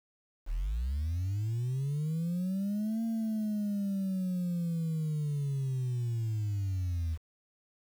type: linear two-way sweep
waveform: sine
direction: up then down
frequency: 34 to 228.4 to 78.5 Hz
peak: -27 dBFS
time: 0.46-7.18 s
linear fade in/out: 50 ms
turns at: 3.04 s
effects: tanh soft clip ceiling -28 dBFS + 9-bit